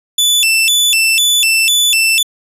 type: tone with vibrato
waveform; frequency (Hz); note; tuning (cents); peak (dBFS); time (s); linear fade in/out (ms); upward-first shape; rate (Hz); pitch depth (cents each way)
sawtooth; 3045; F#7; +49; -6; 0.18-2.23; 5; square; 2; 230
effects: resampled to 32000 Hz